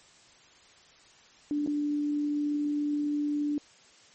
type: tone with dropouts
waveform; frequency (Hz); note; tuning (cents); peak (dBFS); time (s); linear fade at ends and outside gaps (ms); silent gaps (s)
sine; 293.7; D4; 0; -26; 1.51-3.58; 1; 1.663-1.674
effects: white hiss -57 dBFS RMS until 4.14 s + MP3 32 kbps